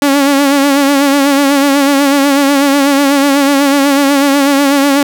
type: tone with vibrato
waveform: sawtooth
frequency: 280 Hz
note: C#4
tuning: 18 cents sharp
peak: -3 dBFS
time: 0.02-5.03 s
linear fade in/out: 2 ms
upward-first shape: sine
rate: 8.1 Hz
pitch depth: 52 cents each way
effects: none